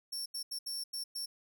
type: tone bursts at uneven times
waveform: sawtooth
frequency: 5450 Hz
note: F8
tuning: 43 cents flat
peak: -34 dBFS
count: 6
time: 0.12-0.26 / 0.34-0.43 / 0.51-0.59 / 0.66-0.84 / 0.93-1.04 / 1.15-1.26 s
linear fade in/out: 10 ms
effects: none